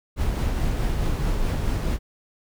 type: noise with tremolo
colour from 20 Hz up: brown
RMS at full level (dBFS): -22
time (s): 0.16-1.99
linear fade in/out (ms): 50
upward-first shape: triangle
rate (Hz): 4.7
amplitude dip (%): 30
effects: none